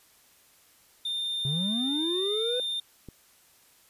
triangle tone, 3613 Hz, A7, 45 cents sharp, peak -27 dBFS, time 1.05-2.8 s, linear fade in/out 5 ms
triangle linear sweep, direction up, 129.2 to 507 Hz, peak -26 dBFS, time 1.45-2.6 s, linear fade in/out 2 ms
click, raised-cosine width 3 ms, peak -29 dBFS, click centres 3.087 s
effects white hiss -60 dBFS RMS until 3.89 s + resampled to 32000 Hz

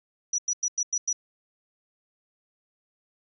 sine tone bursts, 5860 Hz, F#8, 18 cents flat, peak -23 dBFS, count 6, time 0.33-1.129 s, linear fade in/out 5 ms, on 54 ms, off 95 ms, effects none

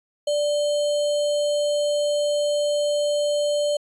sine tone with sample-and-hold, 587 Hz, D5, 1 cent flat, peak -19 dBFS, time 0.27-3.77 s, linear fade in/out 5 ms, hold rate 3675 Hz, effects resampled to 24000 Hz

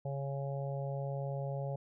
harmonic tone, 138.59 Hz, C#3, in tune, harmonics 1 / 3 / 4 / 5 / 6, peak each -36 / -47 / -41 / -47 / -50 dBFS, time 0.05-1.76 s, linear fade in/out 5 ms, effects none

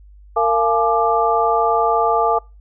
sine tone cluster, 458.3 / 687 / 853 / 1184 Hz, A#4 / F5 / G#5 / D6, -29 / -29 / +46 / +14 cents, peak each -19 dBFS, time 0.36-2.39 s, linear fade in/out 10 ms, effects noise-tail reverb RT60 0.3 s tail -26 dB re dry + added 50 Hz sine -41 dBFS peak until 2.6 s

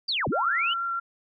sine linear two-way sweep, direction down then up, 4854 to 92.5 to 3084 Hz, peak -24 dBFS, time 0.08-0.74 s, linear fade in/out 10 ms, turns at 0.28 s
sine tone with vibrato, 1371 Hz, F6, 32 cents flat, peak -26 dBFS, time 0.32-1 s, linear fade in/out 10 ms, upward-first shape triangle, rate 6.2 Hz, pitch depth 12 cents each way
effects none

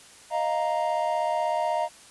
triangle chord, Eb suspended second, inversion none, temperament equal, 622.3 / 698.5 / 932.3 Hz, Eb5 / F5 / Bb5, 0 / 0 / 0 cents, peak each -26 dBFS, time 0.3-1.89 s, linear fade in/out 50 ms, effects white hiss -50 dBFS RMS until 2.1 s + resampled to 24000 Hz

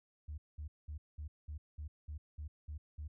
sine tone bursts, 75.2 Hz, D2, 42 cents sharp, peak -40 dBFS, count 10, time 0.28-3.08 s, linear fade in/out 10 ms, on 100 ms, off 200 ms, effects tanh soft clip ceiling -37 dBFS

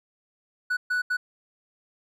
triangle tone bursts at uneven times, 1480 Hz, F#6, in tune, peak -21 dBFS, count 3, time 0.7-0.77 / 0.9-1.02 / 1.1-1.17 s, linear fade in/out 10 ms, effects none

